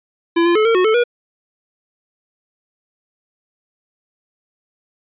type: tone with pitch steps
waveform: square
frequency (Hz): 337.4 / 344.4 / 431.6 / 456.3 / 366.3 / 437.7 / 481.1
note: E4 / F4 / A4 / A#4 / F#4 / A4 / B4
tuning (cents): +40 / -24 / -33 / -37 / -17 / -9 / -45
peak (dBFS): -12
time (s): 0.36-1.039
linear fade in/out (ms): 10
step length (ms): 97
effects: resampled to 8000 Hz